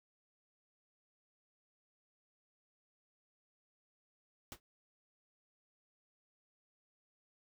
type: noise with exponential decay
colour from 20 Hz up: pink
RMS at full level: -42 dBFS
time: 4.52-4.6 s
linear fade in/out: 0 ms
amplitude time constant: 16 ms
effects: none